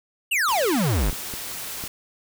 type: exponential sweep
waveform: square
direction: down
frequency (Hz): 2960 to 39.94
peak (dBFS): -20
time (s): 0.31-1.11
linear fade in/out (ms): 10
type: noise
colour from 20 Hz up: white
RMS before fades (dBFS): -33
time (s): 0.48-1.88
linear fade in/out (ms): 5
type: clicks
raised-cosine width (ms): 3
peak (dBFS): -23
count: 3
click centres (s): 1.129 / 1.338 / 1.839
effects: none